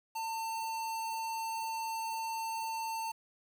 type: tone with notch filter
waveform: square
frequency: 899 Hz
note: A5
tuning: 37 cents sharp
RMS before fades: -37 dBFS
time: 0.15-3.12 s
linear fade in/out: 10 ms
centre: 1900 Hz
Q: 1.7
effects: 10-bit